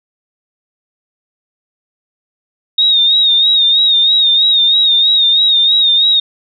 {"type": "tone with vibrato", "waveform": "sine", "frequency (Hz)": 3721, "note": "A#7", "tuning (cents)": -4, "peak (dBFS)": -7, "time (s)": [2.78, 6.2], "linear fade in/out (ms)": 5, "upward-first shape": "sine", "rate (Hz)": 3.1, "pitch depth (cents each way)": 61, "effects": []}